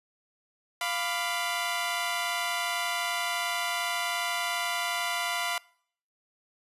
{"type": "chord", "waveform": "15% pulse", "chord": "B diminished", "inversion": "second", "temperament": "equal with one note detuned", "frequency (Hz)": [698.5, 996.4, 1174.7], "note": ["F5", "B5", "D6"], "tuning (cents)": [0, 15, 0], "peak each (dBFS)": [-25, -26, -30], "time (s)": [0.81, 5.58], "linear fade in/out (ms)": 2, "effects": ["noise-tail reverb RT60 0.6 s tail -24 dB re dry", "resampled to 32000 Hz"]}